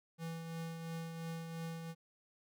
square tone with tremolo, 164.81 Hz, E3, in tune, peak -40 dBFS, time 0.18-1.95 s, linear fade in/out 50 ms, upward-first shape triangle, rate 2.9 Hz, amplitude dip 45%, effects none

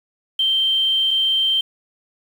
sine tone pair in turn, 3136 / 3136 Hz, G7 / G7, 0 / 0 cents, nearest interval unison, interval 0 cents, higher neither, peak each -15 dBFS, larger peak neither, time 0.39-1.11 / 1.11-1.61 s, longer first, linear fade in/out 5 ms, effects 7-bit

